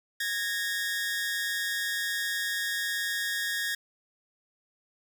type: tone pair together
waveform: sawtooth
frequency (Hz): 1659.7 / 1841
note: G#6 / A#6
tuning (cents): -2 / -22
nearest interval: major second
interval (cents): 180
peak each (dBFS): -28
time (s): 0.2-3.75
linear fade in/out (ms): 5
effects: none